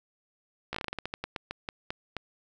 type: slowing click train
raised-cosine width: 0.3 ms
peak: -17 dBFS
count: 17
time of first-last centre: 0.73-2.167 s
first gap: 15 ms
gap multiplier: 1.21
effects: none